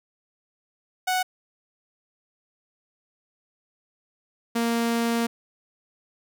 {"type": "tone pair in turn", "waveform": "sawtooth", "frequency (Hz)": [740, 232.6], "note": ["F#5", "A#3"], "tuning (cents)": [0, -4], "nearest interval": "octave + minor sixth", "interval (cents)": 2004, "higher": "first", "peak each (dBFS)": -18, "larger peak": "neither", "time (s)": [[1.07, 1.23], [4.55, 5.27]], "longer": "second", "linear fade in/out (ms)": 10, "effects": []}